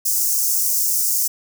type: high-pass noise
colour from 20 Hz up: white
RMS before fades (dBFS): -19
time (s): 0.05-1.28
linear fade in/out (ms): 10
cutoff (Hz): 5400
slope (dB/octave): 48
effects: none